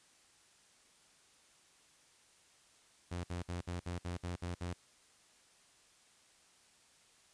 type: tone bursts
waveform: sawtooth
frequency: 88 Hz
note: F2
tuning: 14 cents sharp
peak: -34 dBFS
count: 9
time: 3.11-4.736 s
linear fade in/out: 10 ms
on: 130 ms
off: 57 ms
effects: white hiss -66 dBFS RMS until 7.33 s + resampled to 22050 Hz